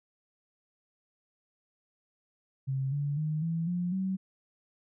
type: tone with pitch steps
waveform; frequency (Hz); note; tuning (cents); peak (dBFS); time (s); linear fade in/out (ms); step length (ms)
sine; 134.1 / 143.72 / 154.04 / 165.1 / 176.95 / 189.65; C3 / D3 / D#3 / E3 / F3 / F#3; +43 / -37 / -17 / +3 / +23 / +43; -28; 2.67-4.17; 20; 250
effects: none